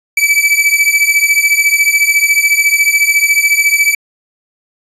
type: beating tone pair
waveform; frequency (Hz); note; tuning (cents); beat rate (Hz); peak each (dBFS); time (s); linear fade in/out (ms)
45% pulse; 2295 / 2309; D7 / D7; -40 / -30; 14; -11; 0.17-3.95; 5
effects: resampled to 32000 Hz